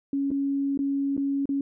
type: tone with dropouts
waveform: sine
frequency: 277.7 Hz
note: C#4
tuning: 3 cents sharp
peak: -23 dBFS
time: 0.13-1.61 s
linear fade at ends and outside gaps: 2 ms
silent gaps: 0.306-0.314 / 0.775-0.79 / 1.167-1.177 / 1.456-1.491 s
effects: none